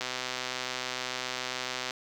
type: click train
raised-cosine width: 0.2 ms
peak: -15 dBFS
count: 242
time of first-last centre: 0.01-1.908 s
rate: 127 Hz
effects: high-pass 200 Hz 12 dB/octave + 8-bit